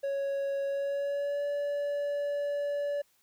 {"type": "tone with pitch glide", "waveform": "triangle", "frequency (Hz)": [554.4, 575.3], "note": ["C#5", "D5"], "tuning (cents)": [0, -36], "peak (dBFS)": -27, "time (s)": [0.03, 3.02], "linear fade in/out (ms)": 10, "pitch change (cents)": 64, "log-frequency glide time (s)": [0.66, 1.45], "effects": ["white hiss -69 dBFS RMS until 3.22 s"]}